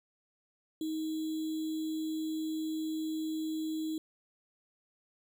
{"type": "tone with sample-and-hold", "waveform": "sine", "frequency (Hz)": 315.2, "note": "D#4", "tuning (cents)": 23, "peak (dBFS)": -32, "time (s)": [0.81, 3.98], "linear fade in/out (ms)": 2, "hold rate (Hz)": 3675, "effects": []}